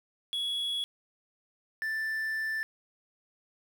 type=tone pair in turn; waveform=triangle; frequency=3362 / 1766.6 Hz; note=G#7 / A6; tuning=+20 / +6 cents; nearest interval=major seventh; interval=1114 cents; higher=first; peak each=-28 dBFS; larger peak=neither; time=0.33-0.84 / 1.82-2.63 s; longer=second; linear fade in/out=0 ms; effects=9-bit